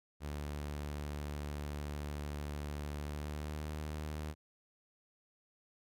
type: tone with pitch glide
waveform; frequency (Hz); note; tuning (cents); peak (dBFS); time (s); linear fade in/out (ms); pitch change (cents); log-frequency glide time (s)
sawtooth; 73.42 to 76.05; D2 to D#2; 0 to -39; -35; 0.2-4.35; 50; +61; 3-3.66
effects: none